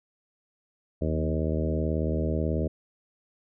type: harmonic tone with a mistuned harmonic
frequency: 78.3 Hz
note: D#2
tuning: 11 cents sharp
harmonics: 1 / 2 / 3 / 4 / 5 / 6 / 7 / 8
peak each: -28 / -31 / -33 / -34 / -35 / -36 / -36 / -37 dBFS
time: 1.01-2.68 s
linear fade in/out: 10 ms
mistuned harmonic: 2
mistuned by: +23 cents
effects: none